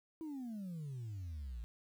sine exponential sweep, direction down, 329.6 to 54.2 Hz, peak -39 dBFS, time 0.21-1.64 s, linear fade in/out 0 ms, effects tanh soft clip ceiling -40 dBFS + 11-bit

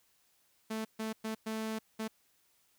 sawtooth tone bursts at uneven times, 220 Hz, A3, in tune, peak -31 dBFS, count 5, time 0.7-0.85 / 0.99-1.13 / 1.24-1.35 / 1.46-1.79 / 1.99-2.08 s, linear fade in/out 10 ms, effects white hiss -71 dBFS RMS until 2.78 s

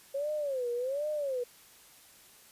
sine tone with vibrato, 539 Hz, C#5, 49 cents flat, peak -30 dBFS, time 0.14-1.44 s, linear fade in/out 10 ms, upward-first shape sine, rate 1.3 Hz, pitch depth 210 cents each way, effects white hiss -57 dBFS RMS until 2.51 s + resampled to 32000 Hz

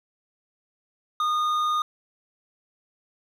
triangle tone with hard clipping, 1226 Hz, D#6, 26 cents flat, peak -23 dBFS, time 1.2-1.82 s, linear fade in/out 2 ms, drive 10 dB, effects none

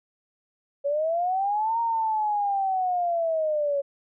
sine linear two-way sweep, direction up then down, 554.4 to 932.3 to 554.4 Hz, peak -22 dBFS, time 0.84-3.82 s, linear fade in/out 20 ms, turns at 1.8 s, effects none

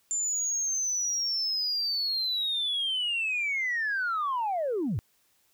sine linear sweep, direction down, 7200 to 81.5 Hz, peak -25 dBFS, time 0.11-4.99 s, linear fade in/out 0 ms, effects tanh soft clip ceiling -23 dBFS + white hiss -68 dBFS RMS until 5.53 s

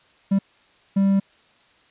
triangle tone bursts at uneven times, 196 Hz, G3, in tune, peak -13 dBFS, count 2, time 0.31-0.39 / 0.96-1.2 s, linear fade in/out 10 ms, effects white hiss -57 dBFS RMS until 1.9 s + resampled to 8000 Hz

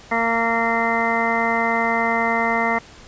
harmonic tone, 229.9 Hz, A#3, 24 cents flat, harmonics 1 / 2 / 3 / 4 / 5 / 6 / 8 / 9, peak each -26 / -27 / -24 / -24 / -27 / -29 / -26 / -24 dBFS, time 0.11-2.79 s, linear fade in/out 10 ms, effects pink hiss -44 dBFS RMS until 3.07 s + resampled to 16000 Hz

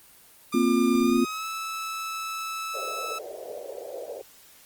sawtooth tone with pitch glide, 1200 to 1308.6 Hz, D6 to E6, +37 to -13 cents, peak -27 dBFS, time 0.52-3.19 s, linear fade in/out 10 ms, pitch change +150 cents, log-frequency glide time 1.02-1.46 s
sine chord, Bb suspended second, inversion none, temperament just, 233.1 / 262.2 / 349.6 Hz, Bb3 / C4 / F4, 0 / +4 / +2 cents, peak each -23 / -23 / -24 dBFS, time 0.54-1.25 s, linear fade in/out 5 ms
white band-pass noise, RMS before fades -38 dBFS, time 2.74-4.22 s, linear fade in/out 5 ms, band 420 to 630 Hz, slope 48 dB/octave
effects white hiss -53 dBFS RMS until 4.65 s + Opus 24 kbps

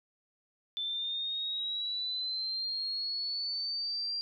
sine linear sweep, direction up, 3520 to 4755 Hz, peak -32 dBFS, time 0.77-4.21 s, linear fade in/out 0 ms, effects none

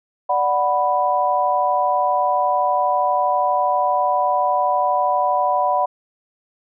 sine chord, B minor, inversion first, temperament equal, 587.3 / 740 / 987.8 Hz, D5 / F#5 / B5, 0 / 0 / 0 cents, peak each -22 / -19 / -19 dBFS, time 0.29-5.86 s, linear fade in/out 10 ms, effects none

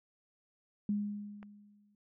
sine tone with exponential decay, 206 Hz, G#3, 14 cents flat, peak -28 dBFS, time 0.89-1.95 s, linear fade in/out 2 ms, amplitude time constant 230 ms
click, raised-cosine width 0.5 ms, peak -37 dBFS, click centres 1.429 s
effects none

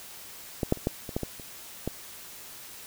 clicks, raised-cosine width 2 ms, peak -13 / -8 / -29 / -11 / -23 / -14 / -17 / -30 / -15 dBFS, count 9, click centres 0.632 / 0.724 / 0.773 / 0.871 / 1.092 / 1.165 / 1.233 / 1.398 / 1.876 s, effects white hiss -45 dBFS RMS until 2.86 s

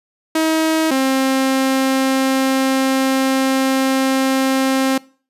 sawtooth tone pair in turn, 318.6 / 265.7 Hz, D#4 / C4, +41 / +27 cents, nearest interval minor third, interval 314 cents, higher first, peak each -10 dBFS, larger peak neither, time 0.35-0.91 / 0.91-4.98 s, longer second, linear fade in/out 5 ms, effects noise-tail reverb RT60 0.4 s tail -22 dB re dry + resampled to 32000 Hz

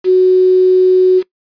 sine tone with quantisation, 370 Hz, F#4, in tune, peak -5 dBFS, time 0.04-1.23 s, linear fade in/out 50 ms, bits 5, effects noise-tail reverb RT60 0.1 s tail -21 dB re dry + resampled to 11025 Hz

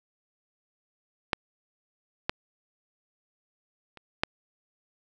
clicks, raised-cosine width 0.3 ms, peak -7 / -9 / -30 / -7 dBFS, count 4, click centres 1.332 / 2.295 / 3.973 / 4.235 s, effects none

